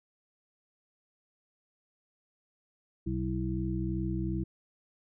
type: harmonic tone with a mistuned harmonic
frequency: 62.7 Hz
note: B1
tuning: 27 cents sharp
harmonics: 1 / 2 / 3 / 5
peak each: -35 / -35 / -35 / -35 dBFS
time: 3.06-4.44 s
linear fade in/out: 10 ms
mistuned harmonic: 5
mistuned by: +71 cents
effects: none